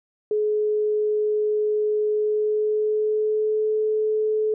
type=tone with pitch glide; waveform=sine; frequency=423.9 to 431.1 Hz; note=G#4 to A4; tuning=+35 to -35 cents; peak=-19 dBFS; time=0.31-4.54 s; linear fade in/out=2 ms; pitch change=+30 cents; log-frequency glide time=2.11-3.73 s; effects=none